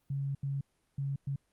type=tone bursts at uneven times; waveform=sine; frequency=138.59 Hz; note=C#3; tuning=in tune; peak=-31 dBFS; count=4; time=0.1-0.35 / 0.43-0.61 / 0.98-1.16 / 1.27-1.36 s; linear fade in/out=5 ms; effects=pink hiss -75 dBFS RMS until 1.52 s + Opus 32 kbps